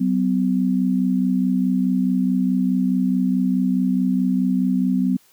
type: tone pair together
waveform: sine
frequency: 188.58 / 253.3 Hz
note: F#3 / B3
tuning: +33 / +44 cents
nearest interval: perfect fourth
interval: 511 cents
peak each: -19 / -19 dBFS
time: 0-5.17 s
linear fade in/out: 10 ms
effects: white hiss -56 dBFS RMS until 5.32 s + high-pass 80 Hz 12 dB/octave